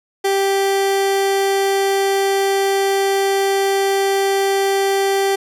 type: tone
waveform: 30% pulse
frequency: 392 Hz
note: G4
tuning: in tune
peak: -12 dBFS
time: 0.24-5.36 s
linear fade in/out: 10 ms
effects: resampled to 32000 Hz + 9-bit